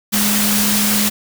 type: tone in noise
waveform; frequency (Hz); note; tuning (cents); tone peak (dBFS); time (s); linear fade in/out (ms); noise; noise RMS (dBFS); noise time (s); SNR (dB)
sine; 207.7; G#3; 0; -18; 0.12-1.1; 20; white; -17; 0.12-1.1; -4
effects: none